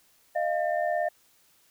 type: tone cluster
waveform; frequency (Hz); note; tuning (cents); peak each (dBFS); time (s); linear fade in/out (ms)
sine; 616 / 694 / 1801; D#5 / F5 / A6; -17 / -11 / +40; -28 / -27 / -35; 0.35-1.09; 10
effects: white hiss -63 dBFS RMS until 1.7 s